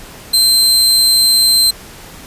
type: tone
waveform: sawtooth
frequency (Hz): 4117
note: C8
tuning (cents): -29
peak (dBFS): -5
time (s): 0.33-1.71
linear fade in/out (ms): 10
effects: pink hiss -35 dBFS RMS until 2.26 s + resampled to 32000 Hz